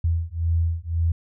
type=beating tone pair; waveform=sine; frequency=82.41 / 84.31 Hz; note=E2 / E2; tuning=0 / +40 cents; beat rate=1.9 Hz; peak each=-23 dBFS; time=0.04-1.12 s; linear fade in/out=5 ms; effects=none